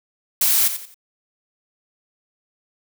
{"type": "noise with echo", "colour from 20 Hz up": "blue", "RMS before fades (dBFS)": -17, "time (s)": [0.41, 0.68], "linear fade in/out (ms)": 5, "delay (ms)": 88, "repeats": 3, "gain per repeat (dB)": -10, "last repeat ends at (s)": 0.944, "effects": []}